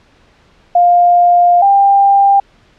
sine tone pair in turn, 703 / 795 Hz, F5 / G5, +11 / +24 cents, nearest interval major second, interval 213 cents, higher second, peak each -5 dBFS, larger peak neither, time 0.75-1.62 / 1.62-2.4 s, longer first, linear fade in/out 5 ms, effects pink hiss -49 dBFS RMS until 2.78 s + low-pass 4000 Hz 12 dB/octave

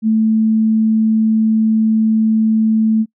sine tone, 220 Hz, A3, in tune, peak -10 dBFS, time 0.02-3.06 s, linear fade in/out 50 ms, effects noise-tail reverb RT60 0.1 s tail -25 dB re dry

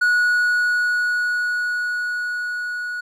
triangle tone with level ramp, 1461 Hz, F#6, 22 cents flat, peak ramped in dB -12 to -23 dBFS, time 0.01-3.01 s, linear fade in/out 10 ms, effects none

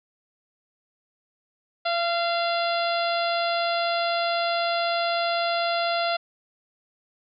harmonic tone with a mistuned harmonic, 689 Hz, F5, 24 cents flat, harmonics 1 / 2 / 3 / 4 / 5 / 6 / 7, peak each -24 / -29 / -35 / -34 / -34 / -34 / -38 dBFS, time 1.85-6.17 s, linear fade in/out 10 ms, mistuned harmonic 1, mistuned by -20 cents, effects none

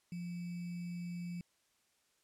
sine tone with sample-and-hold, 174.61 Hz, F3, in tune, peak -39 dBFS, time 0.12-1.41 s, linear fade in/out 2 ms, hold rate 2450 Hz, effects white hiss -75 dBFS RMS until 2.23 s + low-pass 10000 Hz 12 dB/octave

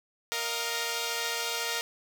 5% pulse chord, Bb suspended fourth, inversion none, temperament equal with one note detuned, 466.2 / 622.3 / 706.2 Hz, Bb4 / Eb5 / F5, 0 / 0 / +19 cents, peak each -20 / -26 / -25 dBFS, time 0.32-1.81 s, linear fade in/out 0 ms, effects none

